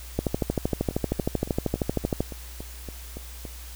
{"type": "two click trains", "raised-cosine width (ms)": 2, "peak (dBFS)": [-10, -23], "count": [27, 10], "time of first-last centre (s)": [[0.19, 2.206], [0.91, 3.452]], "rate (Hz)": [12.9, 3.54], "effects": ["added 60 Hz sine -39 dBFS peak until 3.75 s", "white hiss -45 dBFS RMS until 3.75 s"]}